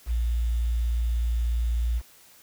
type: tone with quantisation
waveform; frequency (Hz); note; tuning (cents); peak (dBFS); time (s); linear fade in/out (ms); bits
sine; 58.27; A#1; 0; -22; 0.06-2.02; 50; 8
effects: white hiss -54 dBFS RMS until 2.42 s